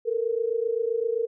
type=tone pair together; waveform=sine; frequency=447.1 / 474.8 Hz; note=A4 / A#4; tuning=+28 / +32 cents; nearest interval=minor second; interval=104 cents; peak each=-26 dBFS; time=0.05-1.27 s; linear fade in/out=20 ms; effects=none